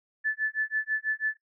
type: tone with tremolo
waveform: sine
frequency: 1742 Hz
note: A6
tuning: 18 cents flat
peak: -23 dBFS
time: 0.24-1.37 s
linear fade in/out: 20 ms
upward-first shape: sine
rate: 6.1 Hz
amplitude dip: 100%
effects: noise-tail reverb RT60 0.1 s tail -18 dB re dry